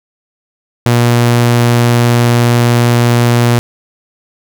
sawtooth tone, 119.6 Hz, A#2, 45 cents sharp, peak -3 dBFS, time 0.86-3.59 s, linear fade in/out 0 ms, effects none

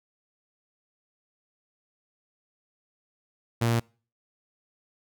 sawtooth tone, 116.54 Hz, A#2, in tune, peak -18 dBFS, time 3.61-3.8 s, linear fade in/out 10 ms, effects noise-tail reverb RT60 0.4 s tail -26 dB re dry

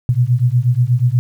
sine beating tone pair, 118.9 / 127.2 Hz, A#2 / C3, +35 / -48 cents, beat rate 8.3 Hz, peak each -14 dBFS, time 0.09-1.19 s, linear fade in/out 0 ms, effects 8-bit

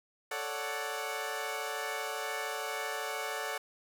15% pulse chord, D major seventh, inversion second, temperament equal, 440 / 554.4 / 587.3 / 740 Hz, A4 / C#5 / D5 / F#5, 0 / 0 / 0 / 0 cents, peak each -33 / -35 / -35 / -33 dBFS, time 0.31-3.58 s, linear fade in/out 5 ms, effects none

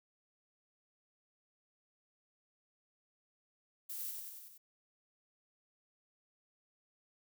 violet noise with echo, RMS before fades -43 dBFS, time 3.89-4.11 s, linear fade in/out 10 ms, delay 94 ms, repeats 5, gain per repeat -3 dB, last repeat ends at 4.58 s, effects none

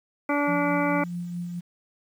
harmonic tone, 289 Hz, D4, 28 cents flat, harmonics 1 / 2 / 3 / 4 / 5 / 7 / 8, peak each -25 / -28 / -30 / -31 / -32 / -33 / -34 dBFS, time 0.29-1.04 s, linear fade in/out 5 ms
sine tone with tremolo, 174.61 Hz, F3, in tune, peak -28 dBFS, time 0.47-1.61 s, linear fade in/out 20 ms, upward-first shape sine, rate 4.6 Hz, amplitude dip 35%
effects 9-bit

